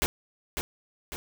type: noise with echo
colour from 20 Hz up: pink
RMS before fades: -25 dBFS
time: 0.02-0.06 s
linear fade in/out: 0 ms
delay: 550 ms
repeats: 2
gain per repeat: -6 dB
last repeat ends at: 1.16 s
effects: none